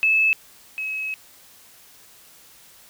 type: tone pair in turn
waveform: sine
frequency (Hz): 2608 / 2566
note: E7 / E7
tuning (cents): -19 / -47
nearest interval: unison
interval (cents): 28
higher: first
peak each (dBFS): -15 / -25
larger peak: first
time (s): 0.03-0.33 / 0.78-1.14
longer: second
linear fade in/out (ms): 0
effects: white hiss -50 dBFS RMS until 2.89 s